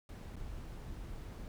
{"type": "noise with dropouts", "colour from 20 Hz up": "brown", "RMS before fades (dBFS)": -45, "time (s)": [0.09, 1.48], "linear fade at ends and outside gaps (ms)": 1, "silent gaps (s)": [0.357, 0.365], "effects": []}